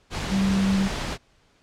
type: tone in noise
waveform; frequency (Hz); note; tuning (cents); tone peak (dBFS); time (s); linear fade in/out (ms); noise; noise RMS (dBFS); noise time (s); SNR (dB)
sine; 193.9; G3; -19; -19; 0.29-0.9; 50; pink; -29; 0.1-1.18; +7
effects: pink hiss -61 dBFS RMS until 1.62 s + low-pass 6000 Hz 12 dB/octave